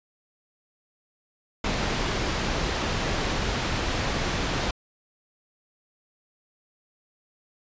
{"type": "low-pass noise", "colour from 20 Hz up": "pink", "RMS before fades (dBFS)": -27, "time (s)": [1.64, 4.71], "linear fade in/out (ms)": 5, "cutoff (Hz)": 5200, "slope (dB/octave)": 12, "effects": ["resampled to 16000 Hz"]}